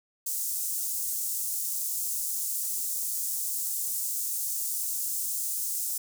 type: high-pass noise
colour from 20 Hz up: pink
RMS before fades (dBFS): -31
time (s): 0.26-5.98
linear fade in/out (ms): 5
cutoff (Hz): 7200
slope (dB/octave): 24
effects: none